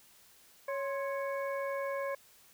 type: harmonic tone with a mistuned harmonic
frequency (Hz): 554.4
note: C#5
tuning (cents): 0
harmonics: 1 / 2 / 3 / 4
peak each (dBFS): -34 / -40 / -44 / -46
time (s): 0.68-2.15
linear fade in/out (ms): 5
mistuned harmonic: 2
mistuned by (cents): -83
effects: white hiss -61 dBFS RMS until 2.53 s